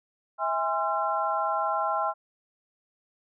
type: tone cluster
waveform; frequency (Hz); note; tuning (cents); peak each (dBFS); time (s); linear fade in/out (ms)
sine; 650 / 817 / 1042 / 1357; E5 / G#5 / C6 / E6; -24 / -29 / -7 / +50; -31 / -29 / -30 / -30; 0.38-2.14; 50
effects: none